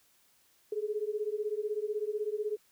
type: beating tone pair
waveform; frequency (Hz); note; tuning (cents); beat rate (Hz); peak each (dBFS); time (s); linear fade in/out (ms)
sine; 414.8 / 430.8; G#4 / A4; -2 / -37; 16; -34 / -34; 0.72-2.57; 5
effects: white hiss -67 dBFS RMS until 2.71 s